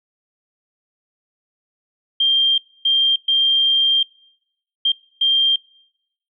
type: tone bursts at uneven times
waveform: sine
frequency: 3184 Hz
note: G7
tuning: 26 cents sharp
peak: -13 dBFS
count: 5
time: 2.2-2.58 / 2.85-3.16 / 3.28-4.03 / 4.85-4.92 / 5.21-5.56 s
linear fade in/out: 5 ms
effects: noise-tail reverb RT60 0.8 s tail -24 dB re dry